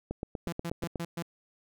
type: click train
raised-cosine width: 2 ms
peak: -20 dBFS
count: 8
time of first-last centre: 0.11-0.957 s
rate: 8.26 Hz
type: tone bursts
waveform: sawtooth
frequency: 169.3 Hz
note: E3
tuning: 46 cents sharp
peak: -29 dBFS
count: 5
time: 0.47-1.225 s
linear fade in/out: 5 ms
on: 55 ms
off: 120 ms
effects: none